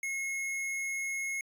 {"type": "tone", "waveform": "square", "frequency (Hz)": 2168, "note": "C#7", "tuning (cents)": -39, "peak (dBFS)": -33, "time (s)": [0.03, 1.41], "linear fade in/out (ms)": 2, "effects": ["resampled to 32000 Hz"]}